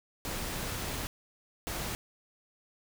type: noise bursts at uneven times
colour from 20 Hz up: pink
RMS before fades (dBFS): -36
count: 2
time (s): 0.25-1.07 / 1.67-1.95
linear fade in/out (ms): 0
effects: none